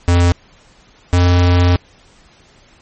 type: tone pair in turn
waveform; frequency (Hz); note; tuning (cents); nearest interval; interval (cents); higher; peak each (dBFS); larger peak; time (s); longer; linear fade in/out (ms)
square; 87.31 / 88.68; F2 / F2; 0 / +27; unison; 27; second; -9; neither; 0.08-0.32 / 1.13-1.76; second; 0
effects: pink hiss -48 dBFS RMS until 2.81 s + MP3 32 kbps